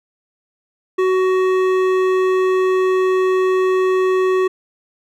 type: tone with hard clipping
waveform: triangle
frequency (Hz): 373.4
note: F#4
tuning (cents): +16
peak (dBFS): -15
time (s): 0.98-4.48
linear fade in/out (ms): 10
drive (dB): 16
effects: none